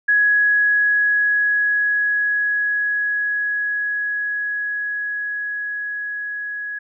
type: tone with level ramp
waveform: sine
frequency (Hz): 1673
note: G#6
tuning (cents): +12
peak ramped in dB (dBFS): -12 to -25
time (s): 0.08-6.79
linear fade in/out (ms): 10
effects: none